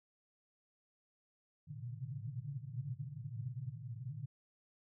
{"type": "band-pass noise", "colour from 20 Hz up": "pink", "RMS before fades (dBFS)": -44, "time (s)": [1.67, 4.26], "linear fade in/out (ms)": 10, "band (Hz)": [110, 150], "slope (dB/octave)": 96, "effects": []}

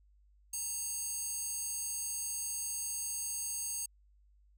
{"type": "tone with high-pass filter", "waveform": "square", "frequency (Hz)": 925, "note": "A#5", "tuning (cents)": -14, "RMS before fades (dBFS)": -38, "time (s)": [0.53, 3.86], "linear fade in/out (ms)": 5, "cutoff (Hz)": 7600, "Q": 4.8, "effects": ["added 50 Hz sine -62 dBFS peak until 4.57 s"]}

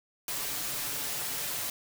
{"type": "noise with comb filter", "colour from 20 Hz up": "white", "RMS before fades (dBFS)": -34, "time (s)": [0.28, 1.7], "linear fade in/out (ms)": 2, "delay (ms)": 6.9, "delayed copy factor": 0.55, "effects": []}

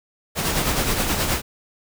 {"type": "noise with tremolo", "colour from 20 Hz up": "pink", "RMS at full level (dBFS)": -20, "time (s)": [0.35, 1.42], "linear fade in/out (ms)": 50, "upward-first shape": "sine", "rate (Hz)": 9.5, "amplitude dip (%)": 45, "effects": []}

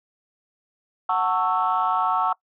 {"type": "chord", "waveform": "sine", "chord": "F# minor seventh", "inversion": "none", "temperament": "equal with one note detuned", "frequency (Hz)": [740, 897.5, 1108.7, 1318.5], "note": ["F#5", "A5", "C#6", "E6"], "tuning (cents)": [0, 34, 0, 0], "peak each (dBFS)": -24, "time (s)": [1.09, 2.33], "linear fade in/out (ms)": 5, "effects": ["noise-tail reverb RT60 0.1 s tail -23 dB re dry", "tanh soft clip ceiling -11 dBFS"]}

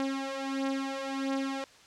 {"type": "beating tone pair", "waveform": "sawtooth", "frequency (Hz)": [269.7, 271.2], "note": ["C#4", "C#4"], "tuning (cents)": [-47, -38], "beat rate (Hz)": 1.5, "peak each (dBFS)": [-31, -29], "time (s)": [0, 1.64], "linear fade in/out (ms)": 0, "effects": ["white hiss -56 dBFS RMS until 1.86 s", "low-pass 6000 Hz 12 dB/octave"]}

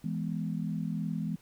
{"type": "chord", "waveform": "sine", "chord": "E major", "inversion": "none", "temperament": "equal", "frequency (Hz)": [164.81, 207.7, 246.9], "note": ["E3", "G#3", "B3"], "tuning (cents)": [0, 0, 0], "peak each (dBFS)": [-33, -35, -38], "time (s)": [0.04, 1.36], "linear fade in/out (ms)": 5, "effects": ["pink hiss -62 dBFS RMS until 1.41 s"]}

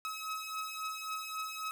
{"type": "beating tone pair", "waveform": "sawtooth", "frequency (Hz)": [1279, 1282.7], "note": ["D#6", "E6"], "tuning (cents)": [47, -48], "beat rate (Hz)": 3.7, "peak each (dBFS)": [-38, -36], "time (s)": [0.05, 1.71], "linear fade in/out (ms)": 0, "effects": []}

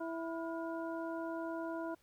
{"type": "harmonic tone with a mistuned harmonic", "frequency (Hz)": 329.8, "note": "E4", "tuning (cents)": 1, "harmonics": [1, 2, 3, 4], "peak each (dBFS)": [-40, -42, -46, -49], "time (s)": [0, 1.95], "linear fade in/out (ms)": 10, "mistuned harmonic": 4, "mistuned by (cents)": 130, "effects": ["pink hiss -71 dBFS RMS until 2.02 s"]}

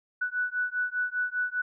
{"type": "beating tone pair", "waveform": "sine", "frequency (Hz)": [1480, 1485], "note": ["F#6", "F#6"], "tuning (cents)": [0, 6], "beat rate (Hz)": 5, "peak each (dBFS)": -30, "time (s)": [0.21, 1.62], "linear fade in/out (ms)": 10, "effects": []}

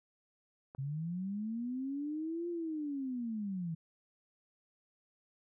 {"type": "click", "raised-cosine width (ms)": 1, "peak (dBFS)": -35, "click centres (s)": 0.749}
{"type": "linear two-way sweep", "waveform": "sine", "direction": "up then down", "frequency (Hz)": [130.81, 349.2, 158], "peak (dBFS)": -35, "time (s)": [0.78, 3.75], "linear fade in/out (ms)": 10, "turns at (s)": 2.49}
{"effects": []}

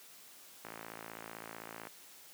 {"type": "click train", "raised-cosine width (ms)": 0.5, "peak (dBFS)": -29, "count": 69, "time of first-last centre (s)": [0.65, 1.871], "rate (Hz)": 55.7, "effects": ["white hiss -56 dBFS RMS until 2.33 s", "high-pass 150 Hz 12 dB/octave"]}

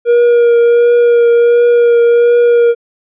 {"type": "tone with vibrato", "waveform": "triangle", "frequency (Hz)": 474.4, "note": "A#4", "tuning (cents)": 30, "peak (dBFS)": -3, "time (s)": [0.05, 2.75], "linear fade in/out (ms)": 50, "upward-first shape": "triangle", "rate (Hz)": 1.4, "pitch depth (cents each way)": 17, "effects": ["resampled to 8000 Hz"]}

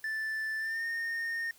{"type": "tone with pitch glide", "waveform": "triangle", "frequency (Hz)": [1760, 1835.8], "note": ["A6", "A#6"], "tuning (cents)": [0, -27], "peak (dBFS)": -30, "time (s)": [0.04, 1.51], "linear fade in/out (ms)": 2, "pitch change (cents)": 73, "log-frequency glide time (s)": [0.58, 0.85], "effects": ["white hiss -60 dBFS RMS until 1.58 s"]}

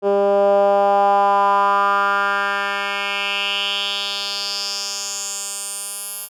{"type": "tone with band-pass filter sweep", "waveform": "10% pulse", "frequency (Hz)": 200, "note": "G3", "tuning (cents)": 35, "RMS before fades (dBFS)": -19, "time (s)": [0.02, 6.29], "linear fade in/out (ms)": 50, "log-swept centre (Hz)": [460, 12000], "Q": 3.5, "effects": []}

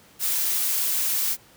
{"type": "noise", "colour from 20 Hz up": "blue", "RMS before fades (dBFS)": -24, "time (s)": [0.19, 1.37], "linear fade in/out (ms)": 50, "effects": ["pink hiss -53 dBFS RMS until 1.56 s", "high-pass 80 Hz 12 dB/octave"]}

